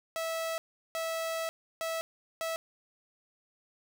sawtooth tone bursts at uneven times, 653 Hz, E5, 17 cents flat, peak -28 dBFS, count 4, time 0.16-0.58 / 0.95-1.49 / 1.81-2.01 / 2.41-2.56 s, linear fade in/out 0 ms, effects none

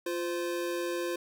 square tone pair together, 348.4 / 515.7 Hz, F4 / C5, -4 / -25 cents, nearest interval perfect fifth, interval 679 cents, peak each -33 / -36 dBFS, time 0.06-1.16 s, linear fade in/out 5 ms, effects none

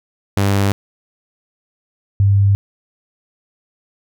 sawtooth / sine tone pair in turn, 99.5 / 99.5 Hz, G2 / G2, +26 / +26 cents, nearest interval unison, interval 0 cents, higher neither, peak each -9 dBFS, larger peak neither, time 0.37-0.72 / 2.2-2.55 s, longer neither, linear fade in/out 0 ms, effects none

